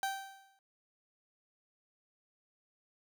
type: tone with exponential decay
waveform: 30% pulse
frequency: 779 Hz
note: G5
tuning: 11 cents flat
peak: -28 dBFS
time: 0.03-0.59 s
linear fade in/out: 1 ms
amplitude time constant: 120 ms
effects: none